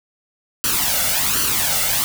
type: noise with flanger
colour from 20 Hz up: white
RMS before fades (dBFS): -19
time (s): 0.64-2.04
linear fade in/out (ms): 0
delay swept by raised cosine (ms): 0.67 to 1.45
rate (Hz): 1.3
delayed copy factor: +0.65
effects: none